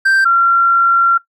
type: tone pair in turn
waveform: triangle / sine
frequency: 1568 / 1370.6 Hz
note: G6 / F6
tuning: 0 / -33 cents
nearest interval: major second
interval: 233 cents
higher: first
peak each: -7 dBFS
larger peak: neither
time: 0.05-0.25 / 0.25-1.18 s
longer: second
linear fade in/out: 10 ms
effects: noise-tail reverb RT60 0.1 s tail -17 dB re dry